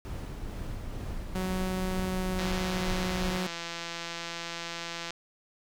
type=noise with tremolo; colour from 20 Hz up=brown; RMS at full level=-35 dBFS; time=0.05-3.38 s; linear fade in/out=0 ms; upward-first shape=sine; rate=2.2 Hz; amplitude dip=25%
type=tone with pitch glide; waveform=sawtooth; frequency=186.1 to 183.96 Hz; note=F#3 to F#3; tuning=+10 to -10 cents; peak=-26 dBFS; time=1.35-3.47 s; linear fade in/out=5 ms; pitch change=-20 cents; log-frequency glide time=1.97-3.2 s
type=click train; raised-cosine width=0.2 ms; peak=-19 dBFS; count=460; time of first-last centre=2.39-5.106 s; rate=169 Hz
effects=none